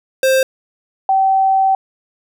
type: tone pair in turn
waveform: square / sine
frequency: 527 / 770.4 Hz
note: C5 / G5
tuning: +12 / -30 cents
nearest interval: perfect fifth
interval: 658 cents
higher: second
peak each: -11 / -10 dBFS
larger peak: second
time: 0.23-0.43 / 1.09-1.75 s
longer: second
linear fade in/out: 2 ms
effects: none